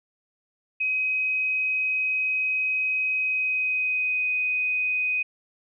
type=tone with pitch glide; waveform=sine; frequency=2527 to 2501 Hz; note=D#7 to D#7; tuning=+26 to +8 cents; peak=-22 dBFS; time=0.8-5.23 s; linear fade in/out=10 ms; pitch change=-18 cents; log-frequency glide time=3.16-4.29 s; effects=none